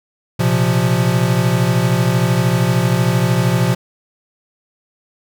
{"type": "chord", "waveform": "square", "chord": "Bb suspended second", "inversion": "none", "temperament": "equal with one note detuned", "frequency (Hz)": [117.83, 130.81, 174.61], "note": ["Bb2", "C3", "F3"], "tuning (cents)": [19, 0, 0], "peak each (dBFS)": -18, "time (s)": [0.39, 3.75], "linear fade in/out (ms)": 10, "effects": []}